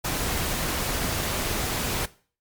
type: noise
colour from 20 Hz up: pink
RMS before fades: -27 dBFS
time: 0.04-2.06 s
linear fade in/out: 10 ms
effects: noise-tail reverb RT60 0.4 s tail -18 dB re dry + MP3 96 kbps